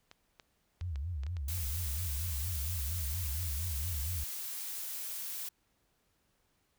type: clicks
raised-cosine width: 0.2 ms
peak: -33 dBFS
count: 8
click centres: 0.114 / 0.398 / 0.811 / 0.958 / 1.235 / 1.266 / 1.368 / 1.578 s
type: tone with vibrato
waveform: sine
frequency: 77.78 Hz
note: D#2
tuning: in tune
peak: -34 dBFS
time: 0.81-4.24 s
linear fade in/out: 5 ms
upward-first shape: sine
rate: 4.3 Hz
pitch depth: 260 cents each way
type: noise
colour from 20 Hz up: blue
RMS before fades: -40 dBFS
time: 1.48-5.49 s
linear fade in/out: 5 ms
effects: pink hiss -75 dBFS RMS until 6.78 s